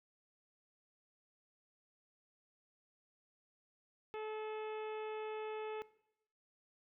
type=harmonic tone; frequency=432.1 Hz; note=A4; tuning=31 cents flat; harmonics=1 / 2 / 3 / 4 / 5 / 6 / 7 / 8; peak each=-42 / -48 / -53 / -58 / -57 / -56 / -64 / -65 dBFS; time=4.14-5.82 s; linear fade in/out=0 ms; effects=noise-tail reverb RT60 0.8 s tail -18 dB re dry